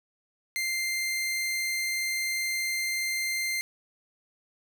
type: tone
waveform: sawtooth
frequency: 2093 Hz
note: C7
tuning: in tune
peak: -24 dBFS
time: 0.56-3.61 s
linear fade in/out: 0 ms
effects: none